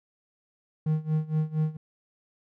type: tone with tremolo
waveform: triangle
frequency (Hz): 155.7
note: D#3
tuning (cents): +2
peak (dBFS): -19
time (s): 0.86-1.77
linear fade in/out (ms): 5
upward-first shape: sine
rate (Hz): 4.3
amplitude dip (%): 90
effects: none